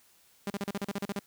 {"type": "tone bursts", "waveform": "sawtooth", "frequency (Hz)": 200.2, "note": "G3", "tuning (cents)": 37, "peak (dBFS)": -27, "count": 11, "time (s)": [0.47, 1.192], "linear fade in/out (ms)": 2, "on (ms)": 32, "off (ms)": 37, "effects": ["white hiss -63 dBFS RMS until 1.26 s"]}